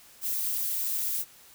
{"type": "noise with amplitude modulation", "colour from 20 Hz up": "violet", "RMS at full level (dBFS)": -27, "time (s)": [0.21, 1.25], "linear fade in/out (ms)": 50, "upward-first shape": "sine", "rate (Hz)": 212, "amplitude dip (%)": 60, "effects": ["white hiss -54 dBFS RMS until 1.54 s"]}